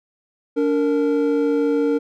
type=tone pair together; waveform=triangle; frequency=287.9 / 462 Hz; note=D4 / A#4; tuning=-34 / -16 cents; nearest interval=minor sixth; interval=818 cents; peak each=-17 dBFS; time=0.56-1.99 s; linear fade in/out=20 ms; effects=none